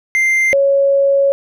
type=tone pair in turn; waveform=triangle / sine; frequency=2091 / 554.2 Hz; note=C7 / C#5; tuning=-2 / -1 cents; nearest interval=octave + major seventh; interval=2299 cents; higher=first; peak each=-9 dBFS; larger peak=neither; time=0.15-0.53 / 0.53-1.32 s; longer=second; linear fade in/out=0 ms; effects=none